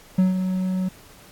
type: tone with ADSR envelope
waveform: triangle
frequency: 185.9 Hz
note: F#3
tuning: 8 cents sharp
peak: -11 dBFS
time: 0.18-0.89 s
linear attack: 8 ms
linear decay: 150 ms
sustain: -8 dB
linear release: 9 ms
effects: pink hiss -49 dBFS RMS until 1.31 s + AAC 64 kbps